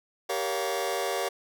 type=chord; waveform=sawtooth; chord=G half-diminished seventh; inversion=none; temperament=just; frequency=392 / 470.4 / 564.5 / 705.6 Hz; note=G4 / Bb4 / Db5 / F5; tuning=0 / +16 / +31 / +18 cents; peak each=-29 dBFS; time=0.29-1.29 s; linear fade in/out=10 ms; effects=none